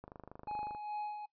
click train, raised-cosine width 1 ms, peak -34 dBFS, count 19, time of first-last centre 0.04-0.749 s, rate 25.4 Hz
triangle tone with tremolo, 839 Hz, G#5, 17 cents sharp, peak -34 dBFS, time 0.47-1.26 s, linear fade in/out 10 ms, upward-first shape sine, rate 2.4 Hz, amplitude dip 50%
effects noise-tail reverb RT60 0.1 s tail -19 dB re dry + resampled to 11025 Hz

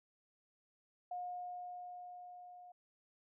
sine tone with level ramp, 717 Hz, F5, 45 cents sharp, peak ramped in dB -39 to -53 dBFS, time 1.11-2.72 s, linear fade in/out 5 ms, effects none

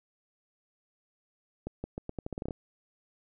accelerating click train, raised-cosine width 2 ms, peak -22 dBFS, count 12, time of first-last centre 1.67-2.508 s, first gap 170 ms, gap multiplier 0.82, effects none

